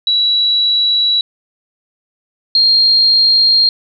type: tone pair in turn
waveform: sine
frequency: 3916 / 4218 Hz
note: B7 / C8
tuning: -15 / +13 cents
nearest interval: minor second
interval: 128 cents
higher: second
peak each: -10 / -7 dBFS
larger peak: second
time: 0.07-1.21 / 2.55-3.69 s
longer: neither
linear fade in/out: 2 ms
effects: none